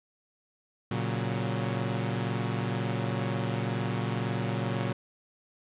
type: chord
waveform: sawtooth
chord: F# major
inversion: first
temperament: equal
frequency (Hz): 116.54 / 138.59 / 185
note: A#2 / C#3 / F#3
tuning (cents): 0 / 0 / 0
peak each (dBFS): -27 / -30 / -30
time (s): 0.91-4.93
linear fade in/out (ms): 5
effects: resampled to 8000 Hz + 9-bit